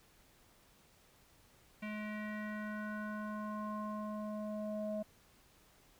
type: tone with low-pass filter sweep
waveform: square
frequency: 211.9 Hz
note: G#3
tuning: 35 cents sharp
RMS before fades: -41 dBFS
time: 1.82-5.03 s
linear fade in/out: 10 ms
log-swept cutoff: 2400 to 630 Hz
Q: 4.1
effects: pink hiss -66 dBFS RMS until 5.99 s